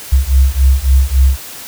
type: beating tone pair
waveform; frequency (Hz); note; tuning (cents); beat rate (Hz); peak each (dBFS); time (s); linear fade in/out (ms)
sine; 64.8 / 68.4; C2 / C#2; -16 / -23; 3.6; -10; 0.12-1.37; 10
effects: white hiss -30 dBFS RMS until 1.67 s